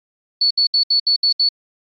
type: tone bursts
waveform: sine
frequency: 4435 Hz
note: C#8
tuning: in tune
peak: -12 dBFS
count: 7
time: 0.41-1.49 s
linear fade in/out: 5 ms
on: 96 ms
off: 68 ms
effects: AAC 48 kbps